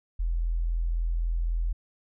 sine tone, 41.9 Hz, E1, 29 cents sharp, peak -24 dBFS, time 0.19-1.73 s, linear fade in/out 10 ms, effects none

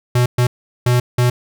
square tone bursts at uneven times, 123.1 Hz, B2, 5 cents flat, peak -12 dBFS, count 4, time 0.15-0.26 / 0.38-0.47 / 0.86-1 / 1.18-1.3 s, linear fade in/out 5 ms, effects none

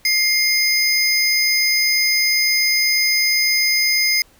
square tone pair together, 2111 / 5021 Hz, C7 / D#8, +15 / +15 cents, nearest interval octave + minor third, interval 1500 cents, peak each -18 dBFS, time 0.05-4.22 s, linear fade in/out 2 ms, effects pink hiss -53 dBFS RMS until 4.39 s

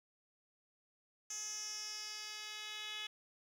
10% pulse tone with band-pass filter sweep, 424.7 Hz, G#4, 39 cents sharp, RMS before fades -45 dBFS, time 1.3-3.07 s, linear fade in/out 5 ms, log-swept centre 6400 to 3500 Hz, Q 5.3, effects 11-bit

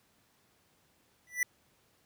square tone with exponential growth, 1975.5 Hz, B6, in tune, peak -24 dBFS, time 1.27-1.43 s, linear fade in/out 2 ms, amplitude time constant 34 ms, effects pink hiss -69 dBFS RMS until 2.05 s + high-pass 80 Hz 12 dB/octave

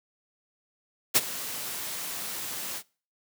white noise with ADSR envelope, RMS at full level -18 dBFS, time 1.14-2.83 s, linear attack 23 ms, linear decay 37 ms, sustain -17 dB, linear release 63 ms, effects noise-tail reverb RT60 0.4 s tail -24 dB re dry + high-pass 100 Hz 12 dB/octave

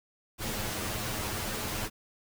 pink noise with comb filter, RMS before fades -34 dBFS, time 0.38-1.9 s, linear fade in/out 50 ms, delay 9.4 ms, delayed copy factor +0.7, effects none

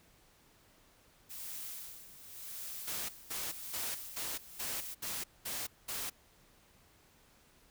blue noise with tremolo, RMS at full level -43 dBFS, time 1.29-4.95 s, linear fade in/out 20 ms, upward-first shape sine, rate 0.89 Hz, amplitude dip 75%
white noise bursts, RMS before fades -39 dBFS, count 8, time 2.87-6.1 s, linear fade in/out 10 ms, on 220 ms, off 210 ms
effects pink hiss -65 dBFS RMS until 7.7 s

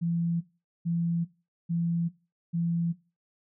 sine tone bursts, 169.2 Hz, E3, 45 cents sharp, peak -25 dBFS, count 4, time 0.01-2.93 s, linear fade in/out 20 ms, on 400 ms, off 440 ms, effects noise-tail reverb RT60 0.3 s tail -18 dB re dry

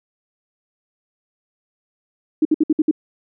sine tone bursts, 310 Hz, D#4, 6 cents flat, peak -11 dBFS, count 6, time 2.42-2.912 s, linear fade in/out 5 ms, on 32 ms, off 60 ms, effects none

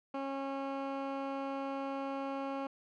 15% pulse tone, 273.3 Hz, C#4, 24 cents flat, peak -29 dBFS, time 0.14-2.67 s, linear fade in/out 5 ms, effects low-pass 2000 Hz 12 dB/octave

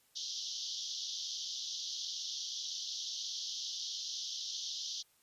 white band-pass noise, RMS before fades -41 dBFS, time 0.15-5.03 s, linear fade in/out 20 ms, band 3100 to 6200 Hz, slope 96 dB/octave, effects white hiss -70 dBFS RMS until 5.22 s + resampled to 32000 Hz

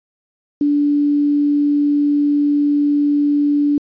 sine tone with quantisation, 290.5 Hz, D4, 19 cents flat, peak -12 dBFS, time 0.61-3.78 s, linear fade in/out 2 ms, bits 7, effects resampled to 11025 Hz

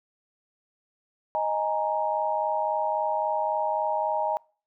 sine chord, D# suspended fourth, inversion none, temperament just, 622.3 / 829.7 / 933.4 Hz, D#5 / G#5 / A#5, 0 / -2 / +2 cents, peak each -28 dBFS, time 1.35-4.37 s, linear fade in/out 0 ms, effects noise-tail reverb RT60 0.4 s tail -26 dB re dry

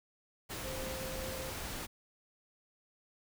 sine tone in noise, 523.3 Hz, C5, in tune, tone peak -42 dBFS, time 0.63-1.51 s, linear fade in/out 20 ms, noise pink, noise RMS -41 dBFS, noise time 0.49-1.87 s, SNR -4 dB, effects none

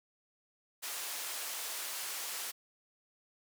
white band-pass noise, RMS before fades -40 dBFS, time 0.82-2.52 s, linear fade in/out 20 ms, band 550 to 14000 Hz, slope 12 dB/octave, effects none

